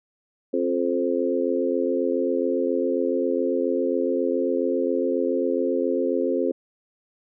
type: harmonic tone with a mistuned harmonic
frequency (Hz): 87.31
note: F2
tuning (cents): 0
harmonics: 3 / 4 / 5 / 6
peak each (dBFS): -26 / -26 / -26 / -26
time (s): 0.53-6.52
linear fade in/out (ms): 10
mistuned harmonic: 3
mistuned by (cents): +21
effects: none